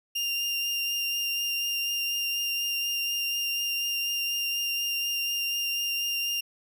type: tone with vibrato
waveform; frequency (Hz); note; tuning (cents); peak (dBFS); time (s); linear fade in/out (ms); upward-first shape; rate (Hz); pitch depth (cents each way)
30% pulse; 2794; F7; 0; -24; 0.15-6.41; 10; triangle; 4.1; 12
effects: none